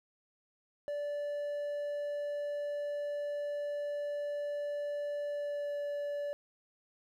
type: tone with pitch glide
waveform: triangle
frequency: 582 to 578.3 Hz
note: D5 to D5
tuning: -16 to -27 cents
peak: -32 dBFS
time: 0.88-6.33 s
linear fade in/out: 0 ms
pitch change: -11 cents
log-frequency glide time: 5.27-5.78 s
effects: 12-bit